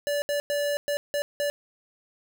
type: tone bursts at uneven times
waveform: square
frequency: 579 Hz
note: D5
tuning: 25 cents flat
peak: -25 dBFS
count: 6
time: 0.07-0.22 / 0.29-0.4 / 0.5-0.77 / 0.88-0.97 / 1.14-1.22 / 1.4-1.5 s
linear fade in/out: 0 ms
effects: none